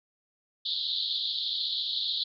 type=band-pass noise; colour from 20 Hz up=pink; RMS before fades=-31 dBFS; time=0.65-2.24 s; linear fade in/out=10 ms; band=3400 to 4400 Hz; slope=96 dB/octave; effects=none